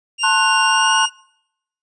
sawtooth tone with pitch glide, 2794 to 2844 Hz, F7 to F7, 0 to +31 cents, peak -14 dBFS, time 0.18-1.1 s, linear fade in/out 50 ms, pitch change +31 cents, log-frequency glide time 0.65-0.94 s
triangle chord, F# diminished, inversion first, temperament just, 888 / 1065.6 / 1480 Hz, A5 / C6 / F#6, +16 / +31 / 0 cents, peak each -17 dBFS, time 0.23-1.06 s, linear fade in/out 10 ms
effects noise-tail reverb RT60 0.8 s tail -26 dB re dry + resampled to 22050 Hz

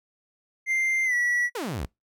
triangle tone with pitch glide, 2093 to 1941.6 Hz, C7 to B6, 0 to -30 cents, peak -20 dBFS, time 0.66-1.5 s, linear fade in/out 50 ms, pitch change -130 cents, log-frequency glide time 1.05-1.14 s
sawtooth exponential sweep, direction down, 523.3 to 51.8 Hz, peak -25 dBFS, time 1.55-1.86 s, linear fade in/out 5 ms
effects noise-tail reverb RT60 0.2 s tail -26 dB re dry

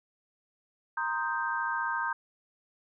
sine chord, C minor seventh, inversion third, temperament equal, 932.3 / 1046.5 / 1244.5 / 1568 Hz, Bb5 / C6 / Eb6 / G6, 0 / 0 / 0 / 0 cents, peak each -33 / -37 / -36 / -32 dBFS, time 0.97-2.13 s, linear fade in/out 5 ms, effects none

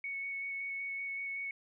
sine tone with vibrato, 2217 Hz, C#7, in tune, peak -36 dBFS, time 0.04-1.51 s, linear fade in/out 2 ms, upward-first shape square, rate 5.3 Hz, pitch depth 8 cents each way, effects none

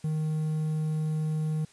triangle tone with quantisation, 155.56 Hz, D#3, in tune, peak -24 dBFS, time 0.04-1.65 s, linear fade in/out 5 ms, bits 9, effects white hiss -58 dBFS RMS until 1.72 s + resampled to 22050 Hz

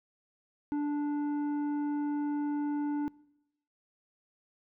sine tone with tanh clipping, 292.6 Hz, D4, 6 cents flat, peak -30 dBFS, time 0.72-3.08 s, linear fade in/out 0 ms, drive 8 dB, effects noise-tail reverb RT60 0.9 s tail -24 dB re dry

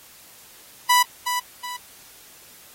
sawtooth tone with echo, 987.8 Hz, B5, in tune, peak -10 dBFS, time 0.89-1.03 s, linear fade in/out 10 ms, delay 370 ms, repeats 2, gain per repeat -8 dB, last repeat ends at 1.77 s, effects white hiss -48 dBFS RMS until 2.74 s + AAC 48 kbps

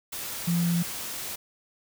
sine tone in noise, 171.6 Hz, F3, 30 cents flat, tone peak -22 dBFS, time 0.47-0.83 s, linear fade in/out 10 ms, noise white, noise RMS -35 dBFS, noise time 0.12-1.36 s, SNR +10 dB, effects none

